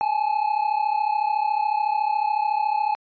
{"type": "tone pair together", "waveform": "triangle", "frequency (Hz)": [830.6, 864.5], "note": ["G#5", "A5"], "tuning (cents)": [0, -31], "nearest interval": "minor second", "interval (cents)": 69, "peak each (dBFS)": -21, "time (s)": [0.01, 2.95], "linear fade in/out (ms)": 0, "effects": ["resampled to 11025 Hz"]}